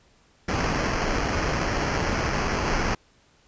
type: noise with sample-and-hold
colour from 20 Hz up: pink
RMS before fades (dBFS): -25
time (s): 0.48-2.95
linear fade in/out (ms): 5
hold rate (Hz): 3675
effects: pink hiss -60 dBFS RMS until 3.47 s + resampled to 16000 Hz